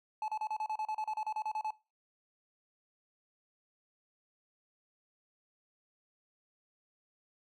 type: tone bursts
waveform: triangle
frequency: 863 Hz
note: A5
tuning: 34 cents flat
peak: -31 dBFS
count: 16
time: 0.22-1.706 s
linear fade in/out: 2 ms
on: 61 ms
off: 34 ms
effects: noise-tail reverb RT60 0.3 s tail -21 dB re dry